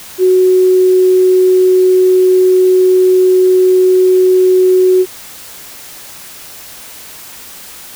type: tone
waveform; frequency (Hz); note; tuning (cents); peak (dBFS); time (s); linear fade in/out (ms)
sine; 370; F#4; 0; -5; 0.18-5.06; 50
effects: white hiss -32 dBFS RMS until 7.95 s

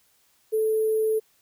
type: tone with sample-and-hold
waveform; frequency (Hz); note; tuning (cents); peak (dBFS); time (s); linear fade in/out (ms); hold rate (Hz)
sine; 436.6; A4; -13; -20; 0.52-1.2; 20; 11025
effects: white hiss -64 dBFS RMS until 1.41 s

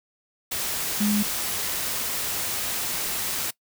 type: tone in noise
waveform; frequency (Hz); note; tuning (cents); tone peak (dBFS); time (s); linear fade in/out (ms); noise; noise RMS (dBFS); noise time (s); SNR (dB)
sine; 208.1; G#3; +4; -20; 1-1.23; 10; white; -28; 0.51-3.51; +5
effects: noise-tail reverb RT60 0.1 s tail -21 dB re dry

